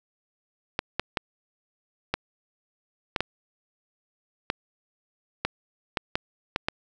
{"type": "clicks", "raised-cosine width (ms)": 0.3, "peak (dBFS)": -8, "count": 12, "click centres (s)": [0.791, 0.996, 1.172, 2.14, 3.162, 3.206, 4.501, 5.45, 5.972, 6.155, 6.561, 6.685], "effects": []}